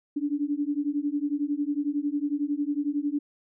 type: beating tone pair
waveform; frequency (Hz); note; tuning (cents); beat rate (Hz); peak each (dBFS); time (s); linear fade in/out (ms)
sine; 284.9 / 295.9; C#4 / D4; +48 / +13; 11; -28; 0.16-3.19; 10
effects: none